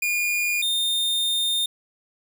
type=tone pair in turn; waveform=45% pulse; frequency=2428 / 3640 Hz; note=D#7 / A#7; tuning=-43 / -42 cents; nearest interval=perfect fifth; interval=701 cents; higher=second; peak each=-21 dBFS; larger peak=neither; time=0.02-0.62 / 0.62-1.66 s; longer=second; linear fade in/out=5 ms; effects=none